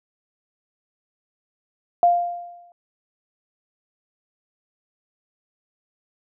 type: tone with exponential decay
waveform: sine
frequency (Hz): 698.5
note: F5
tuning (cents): 0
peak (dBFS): -10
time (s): 2.03-2.72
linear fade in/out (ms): 1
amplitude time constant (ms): 150
effects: none

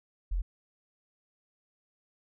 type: tone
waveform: sine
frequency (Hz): 43.65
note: F1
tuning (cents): 0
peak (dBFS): -27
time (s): 0.31-0.42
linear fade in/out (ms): 10
effects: none

